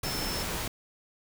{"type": "tone in noise", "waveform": "sine", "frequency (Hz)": 5300, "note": "E8", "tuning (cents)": 9, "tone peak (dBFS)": -36, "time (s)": [0.04, 0.43], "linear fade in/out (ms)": 5, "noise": "pink", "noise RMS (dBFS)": -33, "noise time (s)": [0.03, 0.68], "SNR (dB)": -6, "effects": []}